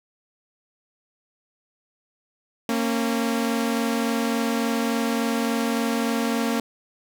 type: tone pair together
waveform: sawtooth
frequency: 230 / 273.5 Hz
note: A#3 / C#4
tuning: -23 / -23 cents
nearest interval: minor third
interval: 300 cents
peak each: -19 / -23 dBFS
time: 2.69-6.6 s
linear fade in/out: 2 ms
effects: none